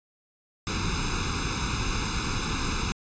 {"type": "noise with comb filter", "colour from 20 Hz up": "pink", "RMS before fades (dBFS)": -28, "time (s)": [0.67, 2.92], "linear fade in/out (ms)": 0, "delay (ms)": 0.79, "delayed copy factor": 1, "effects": ["resampled to 16000 Hz"]}